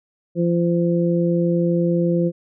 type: harmonic tone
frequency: 171.7 Hz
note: F3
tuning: 29 cents flat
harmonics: 1 / 2 / 3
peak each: -18 / -21 / -23 dBFS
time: 0.35-2.32 s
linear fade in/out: 50 ms
effects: none